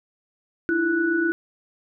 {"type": "tone cluster", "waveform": "sine", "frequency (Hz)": [307.1, 335.1, 1478], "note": ["D#4", "E4", "F#6"], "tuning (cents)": [-23, 29, -2], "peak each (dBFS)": [-29, -21, -24], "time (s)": [0.69, 1.32], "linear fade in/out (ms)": 0, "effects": []}